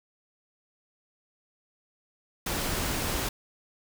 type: noise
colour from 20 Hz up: pink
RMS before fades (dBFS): -30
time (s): 2.46-3.29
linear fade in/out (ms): 5
effects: none